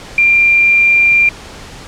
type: tone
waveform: sine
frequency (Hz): 2382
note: D7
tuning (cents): +24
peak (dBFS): -6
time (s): 0.18-1.29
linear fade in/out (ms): 2
effects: pink hiss -32 dBFS RMS until 1.87 s + low-pass 7000 Hz 12 dB/octave